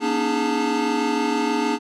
square tone cluster, 239.7 / 281.1 / 307.5 / 416.2 / 890 Hz, A#3 / C#4 / D#4 / G#4 / A5, +48 / +24 / -20 / +4 / +20 cents, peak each -27 dBFS, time 0-1.79 s, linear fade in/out 50 ms, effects low-pass 6000 Hz 12 dB/octave

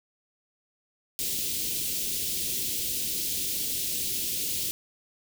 white band-stop noise, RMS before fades -30 dBFS, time 1.19-4.71 s, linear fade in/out 0 ms, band 430 to 2800 Hz, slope 24 dB/octave, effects none

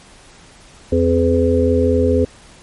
harmonic tone with a mistuned harmonic, 84.1 Hz, E2, 35 cents sharp, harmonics 1 / 3 / 5 / 6, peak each -17 / -17 / -17 / -17 dBFS, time 0.92-2.25 s, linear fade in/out 5 ms, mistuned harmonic 3, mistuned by +38 cents, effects pink hiss -44 dBFS RMS until 2.62 s + MP3 48 kbps

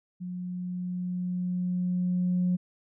sine tone with level ramp, 180 Hz, F#3, 47 cents flat, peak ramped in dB -33 to -21 dBFS, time 0.2-2.57 s, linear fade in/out 20 ms, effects tanh soft clip ceiling -19 dBFS

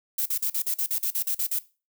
violet noise bursts, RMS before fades -26 dBFS, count 12, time 0.18-1.589 s, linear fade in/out 5 ms, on 78 ms, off 43 ms, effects noise-tail reverb RT60 0.3 s tail -18 dB re dry

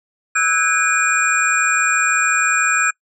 sine tone cluster, 1307 / 1493 / 1633 / 2419 / 7450 Hz, E6 / F#6 / G#6 / D#7 / A#8, -15 / +15 / -30 / -49 / -2 cents, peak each -20 dBFS, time 0.35-2.91 s, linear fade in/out 10 ms, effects noise-tail reverb RT60 0.1 s tail -25 dB re dry

